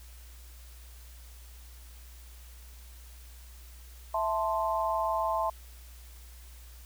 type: chord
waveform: sine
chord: A minor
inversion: second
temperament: equal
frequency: 659.3 / 880 / 1046.5 Hz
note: E5 / A5 / C6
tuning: 0 / 0 / 0 cents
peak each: -31 dBFS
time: 4.14-5.5 s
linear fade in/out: 5 ms
effects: added 60 Hz sine -47 dBFS peak until 6.85 s + white hiss -56 dBFS RMS until 6.85 s